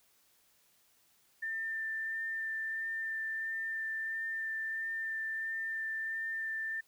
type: tone with vibrato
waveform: sine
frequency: 1789 Hz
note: A6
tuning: 28 cents sharp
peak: -34 dBFS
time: 1.42-6.81 s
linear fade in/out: 10 ms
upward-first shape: sine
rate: 1.5 Hz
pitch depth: 10 cents each way
effects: white hiss -69 dBFS RMS until 6.87 s